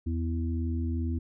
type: harmonic tone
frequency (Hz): 82.41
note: E2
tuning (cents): 0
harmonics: 1 / 3 / 4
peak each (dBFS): -28 / -34 / -39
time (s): 0.06-1.19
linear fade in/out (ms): 10
effects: none